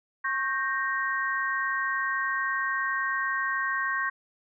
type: chord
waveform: sine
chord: G diminished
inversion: second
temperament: equal with one note detuned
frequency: 1091.6 / 1568 / 1864.7 Hz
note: Db6 / G6 / Bb6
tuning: -27 / 0 / 0 cents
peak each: -30 dBFS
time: 0.24-4.1 s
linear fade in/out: 10 ms
effects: none